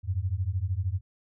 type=beating tone pair; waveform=sine; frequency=87 / 100 Hz; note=F2 / G2; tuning=-6 / +35 cents; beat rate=13 Hz; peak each=-29 dBFS; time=0.03-1.01 s; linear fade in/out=50 ms; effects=none